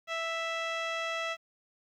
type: tone with low-pass filter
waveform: 15% pulse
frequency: 659.3 Hz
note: E5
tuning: in tune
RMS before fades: -34 dBFS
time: 0.07-1.37 s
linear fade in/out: 50 ms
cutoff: 4000 Hz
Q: 1.9
effects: 11-bit